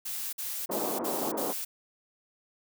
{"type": "noise bursts", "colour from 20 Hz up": "blue", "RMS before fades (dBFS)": -35, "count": 5, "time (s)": [0.05, 1.65], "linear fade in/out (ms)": 10, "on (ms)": 280, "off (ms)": 50}
{"type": "band-pass noise", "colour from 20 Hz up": "pink", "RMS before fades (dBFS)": -33, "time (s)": [0.69, 1.53], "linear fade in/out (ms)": 10, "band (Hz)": [260, 1000], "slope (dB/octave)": 24}
{"effects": []}